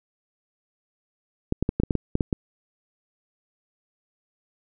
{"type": "clicks", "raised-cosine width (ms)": 3, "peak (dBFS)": -9, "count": 10, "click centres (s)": [1.524, 1.626, 1.691, 1.8, 1.835, 1.908, 1.953, 2.154, 2.208, 2.328], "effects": []}